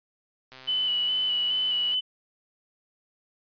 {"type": "click train", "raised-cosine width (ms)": 0.2, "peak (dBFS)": -28, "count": 186, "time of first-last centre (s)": [0.52, 1.943], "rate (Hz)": 130}
{"type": "tone with vibrato", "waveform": "sine", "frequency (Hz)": 2982, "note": "F#7", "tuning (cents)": 13, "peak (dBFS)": -23, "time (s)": [0.67, 2.01], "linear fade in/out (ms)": 20, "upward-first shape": "square", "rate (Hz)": 2.4, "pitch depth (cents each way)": 20}
{"effects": ["resampled to 11025 Hz"]}